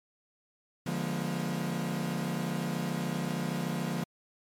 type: chord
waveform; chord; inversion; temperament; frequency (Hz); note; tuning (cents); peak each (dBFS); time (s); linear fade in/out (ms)
40% pulse; D diminished seventh; none; equal with one note detuned; 146.83 / 174.61 / 207.7 / 241.2; D3 / F3 / Ab3 / Cb4; 0 / 0 / 0 / -41; -36 / -33 / -38 / -36; 0.86-4.04; 5
effects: MP3 64 kbps